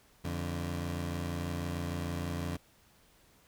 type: tone pair together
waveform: 20% pulse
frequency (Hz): 86.4 / 145.31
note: F2 / D3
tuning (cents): -18 / -18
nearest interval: major sixth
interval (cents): 900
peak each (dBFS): -30 / -35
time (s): 0.24-2.57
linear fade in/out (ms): 10
effects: pink hiss -64 dBFS RMS until 3.47 s